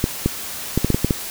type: clicks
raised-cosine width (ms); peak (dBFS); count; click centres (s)
3; -3; 8; 0.041 / 0.26 / 0.776 / 0.846 / 0.903 / 0.945 / 1.046 / 1.108
effects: white hiss -30 dBFS RMS until 1.3 s